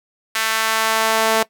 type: tone with high-pass filter sweep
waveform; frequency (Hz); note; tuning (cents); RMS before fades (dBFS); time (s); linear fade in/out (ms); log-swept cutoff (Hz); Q
sawtooth; 222; A3; +16; -18; 0.35-1.43; 5; 1600 to 560; 1.1
effects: noise-tail reverb RT60 0.1 s tail -19 dB re dry